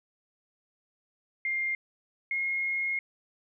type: tone pair in turn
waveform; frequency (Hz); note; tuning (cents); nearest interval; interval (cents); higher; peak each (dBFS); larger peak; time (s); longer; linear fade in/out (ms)
sine; 2113 / 2151; C7 / C7; +16 / +47; unison; 31; second; -27; neither; 1.45-1.75 / 2.31-2.99; second; 2
effects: none